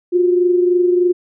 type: tone pair together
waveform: sine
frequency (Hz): 355.3 / 378.6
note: F4 / F#4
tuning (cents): +30 / +40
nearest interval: minor second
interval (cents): 110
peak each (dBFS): -11 / -21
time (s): 0.12-1.13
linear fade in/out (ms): 20
effects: none